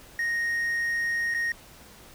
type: tone with dropouts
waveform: triangle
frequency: 1864.7 Hz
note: A#6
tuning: in tune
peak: -23 dBFS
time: 0.19-1.52 s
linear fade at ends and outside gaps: 2 ms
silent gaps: 1.341-1.346 s
effects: pink hiss -50 dBFS RMS until 2.14 s